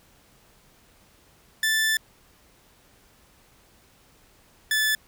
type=tone pair in turn; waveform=sawtooth; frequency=1760 / 1739.8 Hz; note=A6 / A6; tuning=0 / -20 cents; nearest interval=unison; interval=20 cents; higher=first; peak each=-17 dBFS; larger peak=neither; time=1.63-1.97 / 4.71-4.95 s; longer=first; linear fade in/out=2 ms; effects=pink hiss -58 dBFS RMS until 5.07 s